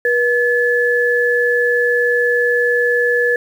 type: tone pair together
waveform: sine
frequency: 483.1 / 1721.6 Hz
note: B4 / A6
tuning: -38 / -38 cents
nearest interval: octave + minor seventh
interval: 2200 cents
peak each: -15 dBFS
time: 0.05-3.36 s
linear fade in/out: 2 ms
effects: 7-bit